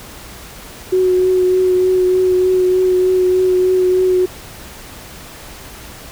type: tone with vibrato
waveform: sine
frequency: 368.7 Hz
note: F#4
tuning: 6 cents flat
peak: -10 dBFS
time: 0.92-4.26 s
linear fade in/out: 10 ms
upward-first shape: triangle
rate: 3.3 Hz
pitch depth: 18 cents each way
effects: added 60 Hz sine -44 dBFS peak until 6.11 s + pink hiss -35 dBFS RMS until 6.11 s